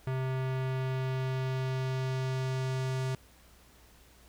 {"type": "tone with low-pass filter sweep", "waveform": "square", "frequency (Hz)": 130.81, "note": "C3", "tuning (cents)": 0, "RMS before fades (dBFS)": -32, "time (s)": [0.07, 3.15], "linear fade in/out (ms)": 2, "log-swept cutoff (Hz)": [2200, 8400], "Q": 0.83, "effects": ["added 60 Hz sine -60 dBFS peak until 4.28 s", "pink hiss -60 dBFS RMS until 4.28 s"]}